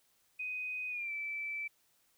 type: tone with pitch glide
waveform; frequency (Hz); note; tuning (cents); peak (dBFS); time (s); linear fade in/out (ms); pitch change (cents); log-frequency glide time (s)
sine; 2501 to 2320; D#7 to D7; +8 to -22; -36; 0.39-1.68; 10; -130; 0.89-1.12
effects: white hiss -72 dBFS RMS until 2.17 s